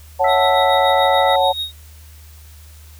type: chord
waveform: sine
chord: F# minor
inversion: second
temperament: equal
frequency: 554.4 / 740 / 880 Hz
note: C#5 / F#5 / A5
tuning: 0 / 0 / 0 cents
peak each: -17 dBFS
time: 0.19-1.53 s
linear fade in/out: 20 ms
type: harmonic tone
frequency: 659 Hz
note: E5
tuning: 1 cent flat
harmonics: 1 / 2 / 3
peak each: -24 / -24 / -24 dBFS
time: 0.24-1.36 s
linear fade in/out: 5 ms
type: tone with tremolo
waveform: triangle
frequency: 3752 Hz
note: A#7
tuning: 11 cents sharp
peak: -18 dBFS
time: 0.27-1.72 s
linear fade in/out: 50 ms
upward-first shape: sine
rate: 6.9 Hz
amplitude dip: 65%
effects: added 76 Hz sine -39 dBFS peak until 2.99 s + white hiss -48 dBFS RMS until 2.99 s